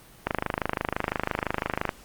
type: click train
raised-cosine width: 0.5 ms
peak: -9 dBFS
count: 43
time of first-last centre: 0.27-1.892 s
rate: 25.9 Hz
effects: pink hiss -51 dBFS RMS until 2.04 s + Opus 32 kbps